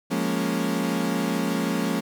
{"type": "chord", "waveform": "35% pulse", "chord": "Bb minor seventh", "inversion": "second", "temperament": "equal", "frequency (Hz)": [174.61, 207.7, 233.1, 277.2], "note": ["F3", "Ab3", "Bb3", "Db4"], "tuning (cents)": [0, 0, 0, 0], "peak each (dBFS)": -27, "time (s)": [0.1, 2.01], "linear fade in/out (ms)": 20, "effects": []}